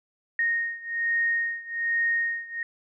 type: beating tone pair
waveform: sine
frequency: 1857 / 1858.2 Hz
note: A#6 / A#6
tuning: -7 / -6 cents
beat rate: 1.2 Hz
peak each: -26 / -28 dBFS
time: 0.39-2.63 s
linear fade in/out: 2 ms
effects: none